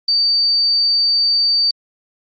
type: tone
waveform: sine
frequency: 4611 Hz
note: D8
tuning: 33 cents flat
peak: -12 dBFS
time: 0.08-1.71 s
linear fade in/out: 5 ms
effects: Opus 32 kbps